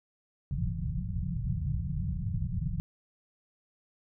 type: low-pass noise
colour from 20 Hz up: white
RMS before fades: -32 dBFS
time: 0.51-2.8 s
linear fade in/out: 0 ms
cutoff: 180 Hz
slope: 96 dB/octave
effects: none